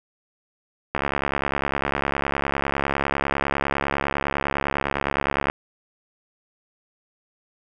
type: click train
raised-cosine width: 0.5 ms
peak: -7 dBFS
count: 319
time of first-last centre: 0.95-5.499 s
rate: 69.9 Hz
effects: none